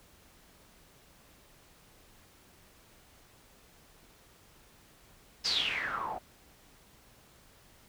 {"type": "noise with low-pass filter sweep", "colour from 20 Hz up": "white", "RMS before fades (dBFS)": -33, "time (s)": [5.44, 6.19], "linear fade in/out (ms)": 20, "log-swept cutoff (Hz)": [5200, 700], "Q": 9.8, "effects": ["pink hiss -60 dBFS RMS until 7.88 s"]}